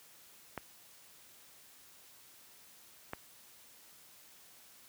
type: clicks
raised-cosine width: 0.5 ms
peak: -23 dBFS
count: 2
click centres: 0.577 / 3.134 s
effects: white hiss -59 dBFS RMS until 4.88 s + high-pass 60 Hz 12 dB/octave